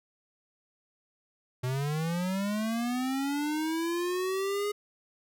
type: linear sweep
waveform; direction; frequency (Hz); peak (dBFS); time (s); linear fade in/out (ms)
square; up; 123.47 to 416.8; -29; 1.63-4.72; 10
effects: none